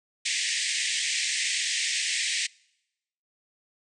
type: band-pass noise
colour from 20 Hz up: pink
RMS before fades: -28 dBFS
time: 0.25-2.47 s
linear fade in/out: 10 ms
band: 1800 to 8900 Hz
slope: 96 dB/octave
effects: noise-tail reverb RT60 0.9 s tail -26 dB re dry